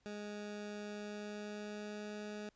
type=tone with pitch glide; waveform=20% pulse; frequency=207.7 to 209.6 Hz; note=G#3 to G#3; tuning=0 to +16 cents; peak=-38 dBFS; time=0.06-2.49 s; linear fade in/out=0 ms; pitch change=+16 cents; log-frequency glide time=0.82-2.14 s; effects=pink hiss -75 dBFS RMS until 2.55 s + resampled to 16000 Hz